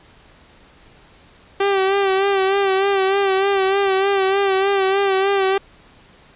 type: tone with vibrato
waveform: sawtooth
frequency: 390.1 Hz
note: G4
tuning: 8 cents flat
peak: -11 dBFS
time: 1.6-5.58 s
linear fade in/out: 5 ms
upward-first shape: sine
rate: 3.3 Hz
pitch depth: 45 cents each way
effects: pink hiss -49 dBFS RMS until 6.35 s + resampled to 8000 Hz